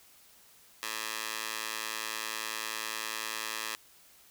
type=tone with high-pass filter; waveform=15% pulse; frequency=110 Hz; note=A2; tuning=in tune; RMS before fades=-37 dBFS; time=0.83-3.75 s; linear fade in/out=0 ms; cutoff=1500 Hz; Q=0.62; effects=white hiss -59 dBFS RMS until 4.3 s